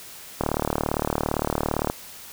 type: click train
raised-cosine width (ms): 1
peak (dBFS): -8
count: 57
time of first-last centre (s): 0.41-1.899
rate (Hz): 37.6
effects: white hiss -42 dBFS RMS until 2.32 s